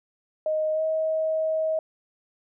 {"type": "tone with pitch glide", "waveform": "sine", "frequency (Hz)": [622.3, 634.3], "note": ["D#5", "D#5"], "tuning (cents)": [0, 33], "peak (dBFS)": -22, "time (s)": [0.46, 1.79], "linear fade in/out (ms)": 2, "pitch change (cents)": 33, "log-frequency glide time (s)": [0.73, 0.82], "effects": []}